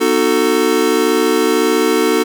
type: chord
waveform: square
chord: B dominant seventh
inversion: none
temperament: just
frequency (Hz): 246.9 / 308.7 / 370.4 / 444.5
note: B3 / D#4 / F#4 / A4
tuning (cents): 0 / -14 / +2 / +18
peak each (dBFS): -21 / -18 / -18 / -16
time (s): 0-2.24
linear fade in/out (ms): 20
effects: none